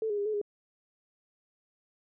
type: tone with pitch steps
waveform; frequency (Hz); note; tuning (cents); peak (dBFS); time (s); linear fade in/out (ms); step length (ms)
sine; 441.2 / 413.2 / 405.6 / 429.7 / 411.5; A4 / G#4 / G#4 / A4 / G#4; +5 / -9 / -41 / -41 / -16; -28; 0.02-0.415; 2; 79
effects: none